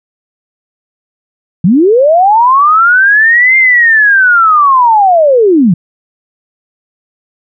sine linear two-way sweep, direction up then down, 155.56 to 2113 to 155.56 Hz, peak -3 dBFS, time 1.64-5.74 s, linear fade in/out 5 ms, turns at 3.57 s, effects none

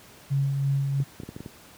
sine tone with tremolo, 138.4 Hz, C#3, 2 cents flat, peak -20 dBFS, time 0.3-1.04 s, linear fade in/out 20 ms, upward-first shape sine, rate 3 Hz, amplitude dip 35%
clicks, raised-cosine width 3 ms, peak -23 dBFS, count 7, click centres 1.002 / 1.201 / 1.234 / 1.29 / 1.364 / 1.405 / 1.461 s
effects pink hiss -50 dBFS RMS until 1.77 s + high-pass 80 Hz 12 dB/octave

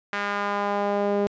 sawtooth tone with band-pass filter sweep, 203.1 Hz, G#3, 38 cents flat, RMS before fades -25 dBFS, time 0.13-1.27 s, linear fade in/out 0 ms, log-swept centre 1700 to 450 Hz, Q 1.6, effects resampled to 16000 Hz

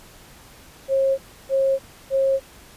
sine tone bursts, 539 Hz, C#5, 49 cents flat, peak -16 dBFS, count 3, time 0.88-2.4 s, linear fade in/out 50 ms, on 300 ms, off 310 ms, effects pink hiss -47 dBFS RMS until 2.76 s + resampled to 32000 Hz

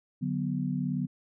sine chord, B minor, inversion first, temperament equal, 146.83 / 185 / 246.9 Hz, D3 / F#3 / B3, 0 / 0 / 0 cents, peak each -32 dBFS, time 0.21-1.07 s, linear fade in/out 20 ms, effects none

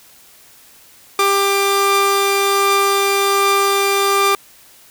sawtooth tone pair together, 396.3 / 1187.6 Hz, G4 / D6, +19 / +19 cents, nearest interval octave + perfect fifth, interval 1900 cents, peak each -12 dBFS, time 1.19-4.35 s, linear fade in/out 2 ms, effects white hiss -46 dBFS RMS until 4.9 s

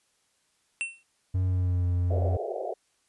square tone with exponential decay, 2700 Hz, E7, 41 cents sharp, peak -25 dBFS, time 0.81-1.03 s, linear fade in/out 0 ms, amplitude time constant 47 ms
triangle tone with pitch glide, 92.5 to 88.78 Hz, F#2 to F2, 0 to +29 cents, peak -21 dBFS, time 1.34-2.37 s, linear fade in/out 10 ms, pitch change -71 cents, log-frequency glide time 1.44-1.86 s
white band-pass noise, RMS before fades -33 dBFS, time 2.1-2.74 s, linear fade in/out 10 ms, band 370 to 730 Hz, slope 96 dB/octave
effects white hiss -70 dBFS RMS until 3.08 s + resampled to 24000 Hz

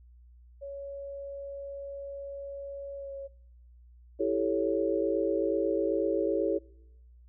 sine tone with pitch glide, 558 to 550.3 Hz, C#5 to C#5, +11 to -13 cents, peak -37 dBFS, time 0.61-3.28 s, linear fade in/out 20 ms, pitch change -24 cents, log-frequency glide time 2.96-3.12 s
sine chord, A dominant seventh, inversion second, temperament equal, 329.6 / 392 / 440 / 554.4 Hz, E4 / G4 / A4 / C#5, 0 / 0 / 0 / 0 cents, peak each -31 dBFS, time 4.19-6.59 s, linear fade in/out 20 ms
effects noise-tail reverb RT60 0.9 s tail -25 dB re dry + added 60 Hz sine -52 dBFS peak until 7.28 s

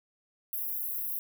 white high-pass noise, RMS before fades -34 dBFS, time 0.53-1.19 s, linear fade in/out 0 ms, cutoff 11000 Hz, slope 96 dB/octave, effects none

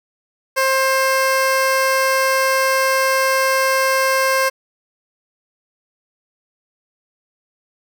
15% pulse tone, 530 Hz, C5, 22 cents sharp, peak -8 dBFS, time 0.56-4.5 s, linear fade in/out 20 ms, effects none

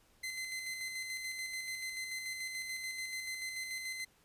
sawtooth tone with tremolo, 2057 Hz, C7, 30 cents flat, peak -34 dBFS, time 0.23-4.05 s, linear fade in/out 10 ms, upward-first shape square, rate 6.9 Hz, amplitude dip 35%, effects pink hiss -68 dBFS RMS until 4.24 s + resampled to 32000 Hz

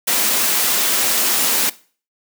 white high-pass noise, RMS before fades -17 dBFS, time 0.07-1.7 s, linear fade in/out 10 ms, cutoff 180 Hz, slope 24 dB/octave, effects noise-tail reverb RT60 0.4 s tail -19 dB re dry

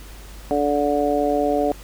harmonic tone, 145.3 Hz, D3, 18 cents flat, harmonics 2 / 3 / 4 / 5, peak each -23 / -23 / -22 / -23 dBFS, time 0.51-1.72 s, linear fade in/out 0 ms, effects added 50 Hz sine -38 dBFS peak until 1.83 s + pink hiss -44 dBFS RMS until 1.83 s

